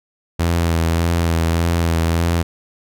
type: tone with vibrato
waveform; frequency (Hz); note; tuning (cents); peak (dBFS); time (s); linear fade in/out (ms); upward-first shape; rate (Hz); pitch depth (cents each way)
sawtooth; 83.6; E2; +25; -11; 0.39-2.43; 10; sine; 1.7; 27
effects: none